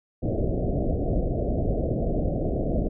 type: low-pass noise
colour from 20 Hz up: pink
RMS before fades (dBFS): -25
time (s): 0.22-2.89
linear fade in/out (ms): 20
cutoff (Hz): 690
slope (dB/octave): 96
effects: none